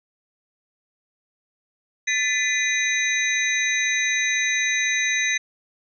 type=tone cluster; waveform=sine; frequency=1752 / 2016 / 2446 / 3846 / 6160 Hz; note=A6 / B6 / D#7 / B7 / G8; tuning=-8 / +35 / -30 / -47 / -31 cents; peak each=-27 / -23 / -28 / -28 / -27 dBFS; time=2.07-5.38 s; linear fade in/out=10 ms; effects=none